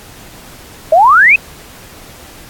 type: exponential sweep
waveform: sine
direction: up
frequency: 607 to 2635 Hz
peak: -3 dBFS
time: 0.92-1.36 s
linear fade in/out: 5 ms
effects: pink hiss -36 dBFS RMS until 2.49 s + AAC 64 kbps